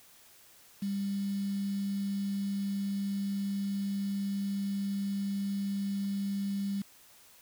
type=tone with quantisation; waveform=sine; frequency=198.6 Hz; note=G3; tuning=23 cents sharp; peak=-30 dBFS; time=0.82-6.82 s; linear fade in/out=5 ms; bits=8; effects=white hiss -58 dBFS RMS until 7.41 s